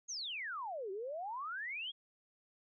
sine exponential two-way sweep, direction down then up, 6740 to 370 to 3375 Hz, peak -39 dBFS, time 0.08-1.92 s, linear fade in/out 20 ms, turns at 0.91 s, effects none

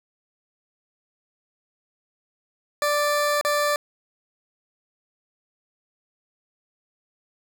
20% pulse tone with dropouts, 587.3 Hz, D5, in tune, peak -15 dBFS, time 2.82-3.76 s, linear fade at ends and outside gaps 1 ms, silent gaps 3.412-3.449 s, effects none

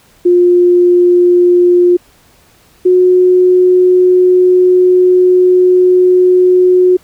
sine tone pair in turn, 354.1 / 364.5 Hz, F4 / F#4, +24 / -26 cents, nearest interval minor second, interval 50 cents, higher second, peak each -4 dBFS, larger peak neither, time 0.25-1.97 / 2.85-6.97 s, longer second, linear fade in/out 10 ms, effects pink hiss -47 dBFS RMS until 7.03 s

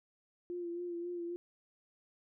sine tone with vibrato, 347.4 Hz, F4, 9 cents flat, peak -37 dBFS, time 0.5-1.36 s, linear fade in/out 0 ms, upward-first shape sine, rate 3.7 Hz, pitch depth 32 cents each way, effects none

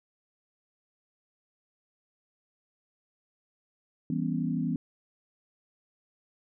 sine chord, C# half-diminished seventh, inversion first, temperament equal with one note detuned, 164.81 / 196 / 245.2 / 277.2 Hz, E3 / G3 / B3 / C#4, 0 / 0 / -12 / 0 cents, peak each -31 / -35 / -31 / -34 dBFS, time 4.1-4.76 s, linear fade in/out 2 ms, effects none

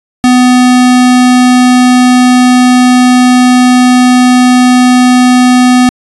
square tone, 250 Hz, B3, 21 cents sharp, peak -3 dBFS, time 0.24-5.89 s, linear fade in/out 0 ms, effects resampled to 24000 Hz

